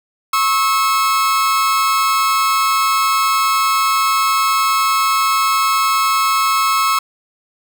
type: tone pair together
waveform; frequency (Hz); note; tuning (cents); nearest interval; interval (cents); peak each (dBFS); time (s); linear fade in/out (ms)
40% pulse; 1090.4 / 1300; C#6 / E6; -29 / -24; minor third; 305; -15; 0.33-6.99; 5
effects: none